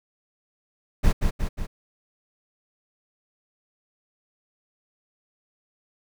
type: noise with echo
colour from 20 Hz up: brown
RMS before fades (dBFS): -17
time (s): 1.03-1.13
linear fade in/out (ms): 20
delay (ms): 180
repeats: 3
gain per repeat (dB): -4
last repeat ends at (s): 1.67
effects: none